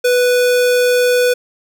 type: tone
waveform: square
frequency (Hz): 493.9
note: B4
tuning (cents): 0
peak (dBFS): -11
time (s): 0.04-1.34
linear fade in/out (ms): 10
effects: none